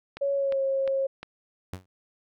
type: click train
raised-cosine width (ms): 0.3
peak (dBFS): -22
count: 4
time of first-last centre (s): 0.17-1.23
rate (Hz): 2.83
type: tone with pitch glide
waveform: sine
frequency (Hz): 558 to 540.6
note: C#5 to C#5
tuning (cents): +11 to -44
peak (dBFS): -23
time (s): 0.21-1.07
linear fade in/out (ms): 10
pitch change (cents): -55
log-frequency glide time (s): 0.34-0.6
type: tone with exponential decay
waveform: sawtooth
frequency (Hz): 92.5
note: F#2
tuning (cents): 0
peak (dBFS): -27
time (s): 1.73-1.86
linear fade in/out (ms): 0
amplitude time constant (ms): 28
effects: none